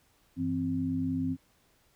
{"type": "tone cluster", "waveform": "sine", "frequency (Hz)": [96.6, 166.5, 262.7], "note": ["G2", "E3", "C4"], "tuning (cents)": [-25, 18, 7], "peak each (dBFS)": [-37, -35, -29], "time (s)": [0.36, 1.37], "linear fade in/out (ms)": 50, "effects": ["pink hiss -67 dBFS RMS until 1.95 s"]}